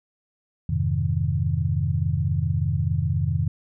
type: chord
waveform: sine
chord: F minor seventh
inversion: none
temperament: equal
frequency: 87.31 / 103.83 / 130.81 / 155.56 Hz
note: F2 / Ab2 / C3 / Eb3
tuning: 0 / 0 / 0 / 0 cents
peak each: -25 / -27 / -26 / -26 dBFS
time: 0.69-3.48 s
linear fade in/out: 5 ms
effects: none